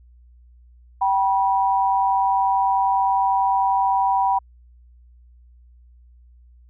sine tone pair together, 776.4 / 973 Hz, G5 / B5, -17 / -26 cents, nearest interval major third, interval 391 cents, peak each -19 dBFS, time 1.01-4.39 s, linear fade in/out 10 ms, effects added 60 Hz sine -47 dBFS peak until 6.69 s

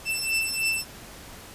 sawtooth beating tone pair, 2661 / 2664.2 Hz, E7 / E7, +16 / +18 cents, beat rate 3.2 Hz, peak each -24 dBFS, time 0.05-0.85 s, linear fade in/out 50 ms, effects pink hiss -44 dBFS RMS until 1.54 s + resampled to 32000 Hz

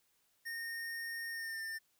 square tone with pitch glide, 1841 to 1797.9 Hz, A#6 to A6, -22 to +37 cents, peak -40 dBFS, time 0.45-1.79 s, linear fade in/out 20 ms, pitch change -41 cents, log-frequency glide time 1.31-1.6 s, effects white hiss -75 dBFS RMS until 1.99 s

